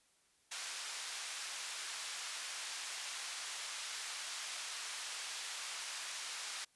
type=band-pass noise; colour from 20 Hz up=white; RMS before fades=-44 dBFS; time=0.51-6.65 s; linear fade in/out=10 ms; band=1000 to 7000 Hz; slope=12 dB/octave; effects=white hiss -72 dBFS RMS until 6.75 s + resampled to 24000 Hz